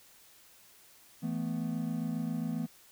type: chord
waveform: triangle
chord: E suspended fourth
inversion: none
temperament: just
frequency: 164.81 / 219.8 / 247.2 Hz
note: E3 / A3 / B3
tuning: 0 / -2 / +2 cents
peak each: -34 dBFS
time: 1.22-2.67 s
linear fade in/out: 20 ms
effects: white hiss -59 dBFS RMS until 2.91 s